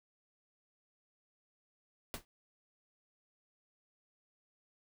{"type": "noise with exponential decay", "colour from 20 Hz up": "pink", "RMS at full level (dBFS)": -36, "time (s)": [2.14, 2.25], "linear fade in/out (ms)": 0, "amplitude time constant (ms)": 22, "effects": []}